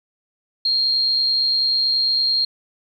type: tone with amplitude modulation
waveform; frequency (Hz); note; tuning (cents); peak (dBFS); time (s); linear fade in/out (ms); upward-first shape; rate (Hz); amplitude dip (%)
sine; 4224; C8; +16; -14; 0.65-2.45; 5; sine; 129; 40
effects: 9-bit